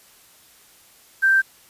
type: tone with quantisation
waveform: sine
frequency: 1568 Hz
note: G6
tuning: in tune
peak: -13 dBFS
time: 1.22-1.42 s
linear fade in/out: 20 ms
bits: 7
effects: white hiss -52 dBFS RMS until 1.69 s + resampled to 32000 Hz